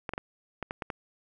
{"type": "clicks", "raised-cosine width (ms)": 0.5, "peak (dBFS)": -18, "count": 7, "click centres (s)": [0.092, 0.136, 0.179, 0.627, 0.709, 0.822, 0.902], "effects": []}